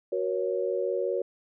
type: chord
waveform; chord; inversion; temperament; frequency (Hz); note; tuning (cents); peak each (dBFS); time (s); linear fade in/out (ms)
sine; F# major; none; equal with one note detuned; 370 / 475.1 / 554.4; F#4 / A#4 / C#5; 0 / +33 / 0; -30; 0.12-1.22; 5
effects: none